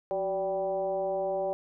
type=tone with frequency modulation; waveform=sine; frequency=578 Hz; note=D5; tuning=28 cents flat; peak=-27 dBFS; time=0.11-1.53 s; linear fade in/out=0 ms; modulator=201 Hz; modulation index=0.95; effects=none